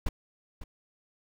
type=noise with echo; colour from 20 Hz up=brown; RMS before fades=-27 dBFS; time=0.06-0.09 s; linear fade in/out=5 ms; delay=550 ms; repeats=1; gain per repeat=-13 dB; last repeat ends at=0.64 s; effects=none